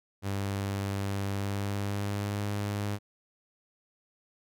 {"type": "tone with pitch glide", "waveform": "sawtooth", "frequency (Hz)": [99, 102.37], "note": ["G2", "G#2"], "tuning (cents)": [18, -24], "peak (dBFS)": -26, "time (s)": [0.22, 2.99], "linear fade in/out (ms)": 50, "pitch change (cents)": 58, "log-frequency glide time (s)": [1.24, 2.43], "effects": []}